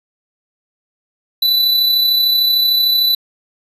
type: tone with amplitude modulation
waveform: square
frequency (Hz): 3980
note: B7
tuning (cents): +13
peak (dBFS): -10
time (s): 1.42-3.15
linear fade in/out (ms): 5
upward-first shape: sine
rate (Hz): 33.3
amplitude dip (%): 35
effects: resampled to 32000 Hz